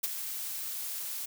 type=noise with ADSR envelope; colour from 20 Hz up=blue; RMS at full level=-27 dBFS; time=0.03-1.26 s; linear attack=14 ms; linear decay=19 ms; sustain=-10 dB; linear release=10 ms; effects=none